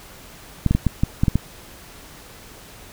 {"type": "clicks", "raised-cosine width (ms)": 5, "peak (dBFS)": -4, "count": 8, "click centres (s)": [0.663, 0.71, 0.75, 0.867, 1.035, 1.235, 1.282, 1.356], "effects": ["pink hiss -43 dBFS RMS until 2.92 s"]}